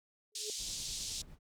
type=tone with exponential growth; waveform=sine; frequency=424.4 Hz; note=G#4; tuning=38 cents sharp; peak=-38 dBFS; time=0.32-0.5 s; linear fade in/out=1 ms; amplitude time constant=38 ms
type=band-pass noise; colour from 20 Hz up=white; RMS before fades=-41 dBFS; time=0.35-1.22 s; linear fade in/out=5 ms; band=3500 to 7500 Hz; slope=24 dB/octave
type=noise with tremolo; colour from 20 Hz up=brown; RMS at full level=-50 dBFS; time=0.57-1.39 s; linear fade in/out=50 ms; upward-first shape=triangle; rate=9.7 Hz; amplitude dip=50%
effects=none